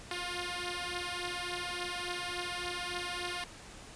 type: beating tone pair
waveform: 5% pulse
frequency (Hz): 352.5 / 356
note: F4 / F4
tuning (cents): +16 / +33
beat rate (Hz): 3.5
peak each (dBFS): -27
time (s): 0.11-3.44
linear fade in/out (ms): 2
effects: pink hiss -50 dBFS RMS until 3.95 s + resampled to 22050 Hz